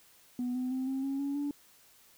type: tone with pitch steps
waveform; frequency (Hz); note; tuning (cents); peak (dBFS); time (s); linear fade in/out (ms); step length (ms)
sine; 246.9 / 253.3 / 259.8 / 266.5 / 273.3 / 280.4 / 287.6; B3 / B3 / C4 / C4 / C#4 / C#4 / D4; 0 / +44 / -12 / +32 / -24 / +20 / -36; -29; 0.39-1.51; 2; 160
effects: tanh soft clip ceiling -28 dBFS + white hiss -61 dBFS RMS until 2.17 s